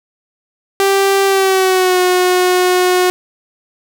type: tone with pitch glide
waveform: sawtooth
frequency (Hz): 392 to 363.6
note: G4 to F#4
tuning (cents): 0 to -30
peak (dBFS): -6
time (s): 0.8-3.1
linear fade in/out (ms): 0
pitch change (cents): -130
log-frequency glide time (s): 1.25-1.99
effects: none